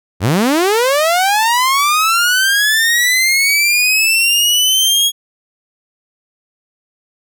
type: linear sweep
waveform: sawtooth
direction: up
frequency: 77.78 to 3322 Hz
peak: -7 dBFS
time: 0.2-5.12 s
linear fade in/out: 50 ms
effects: none